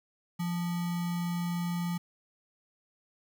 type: tone with sample-and-hold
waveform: sine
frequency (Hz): 173.3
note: F3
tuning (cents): -13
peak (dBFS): -29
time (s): 0.39-1.98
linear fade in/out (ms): 10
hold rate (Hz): 1050
effects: none